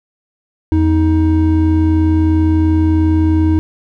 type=tone pair together; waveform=triangle; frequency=84 / 314.9 Hz; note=E2 / D#4; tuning=+33 / +21 cents; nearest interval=octave + major seventh; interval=2288 cents; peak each=-10 dBFS; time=0.72-3.59 s; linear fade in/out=0 ms; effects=none